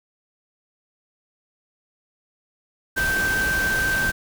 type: tone in noise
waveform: sine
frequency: 1559 Hz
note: G6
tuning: 10 cents flat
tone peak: -20 dBFS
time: 2.96-4.12 s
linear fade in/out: 20 ms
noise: pink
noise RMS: -28 dBFS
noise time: 2.96-4.12 s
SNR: +5 dB
effects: none